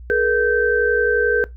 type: tone cluster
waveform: sine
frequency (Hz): 426.9 / 478.3 / 1554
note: G#4 / A#4 / G6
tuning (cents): +48 / +44 / -16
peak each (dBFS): -19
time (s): 0.1-1.44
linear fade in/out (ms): 0
effects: noise-tail reverb RT60 0.2 s tail -21 dB re dry + added 60 Hz sine -34 dBFS peak until 1.56 s